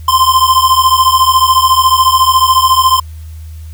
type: beating tone pair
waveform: square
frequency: 1034 / 1048 Hz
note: C6 / C6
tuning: -21 / +2 cents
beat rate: 14 Hz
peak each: -10 dBFS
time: 0.08-3 s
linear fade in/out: 5 ms
effects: added 79 Hz sine -25 dBFS peak until 3.73 s + white hiss -46 dBFS RMS until 3.73 s